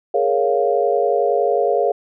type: chord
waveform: sine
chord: Bb minor seventh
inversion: third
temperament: equal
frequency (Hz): 415.3 / 466.2 / 554.4 / 698.5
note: Ab4 / Bb4 / Db5 / F5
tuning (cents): 0 / 0 / 0 / 0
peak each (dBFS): -20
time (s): 0.14-1.92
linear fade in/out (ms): 5
effects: none